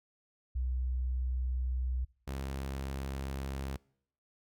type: tone pair in turn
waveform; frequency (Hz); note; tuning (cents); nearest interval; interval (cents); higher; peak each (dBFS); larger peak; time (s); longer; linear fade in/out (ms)
sine / sawtooth; 63 / 67.57; B1 / C#2; +35 / -44; minor second; 121; second; -30 / -32; first; 0.55-2.05 / 2.27-3.77; neither; 10
effects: noise-tail reverb RT60 0.7 s tail -25 dB re dry